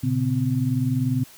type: tone cluster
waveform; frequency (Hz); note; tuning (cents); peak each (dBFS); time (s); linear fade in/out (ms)
sine; 118.4 / 138.5 / 255.8; A#2 / C#3 / C4; +27 / -1 / -39; -24; 0.03-1.24; 10
effects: white hiss -48 dBFS RMS until 1.37 s